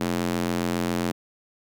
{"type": "tone with high-pass filter", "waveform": "square", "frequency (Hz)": 43.65, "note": "F1", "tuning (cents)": 0, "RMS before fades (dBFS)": -26, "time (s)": [0, 1.12], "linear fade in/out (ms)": 10, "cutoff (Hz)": 220, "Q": 1.4, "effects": []}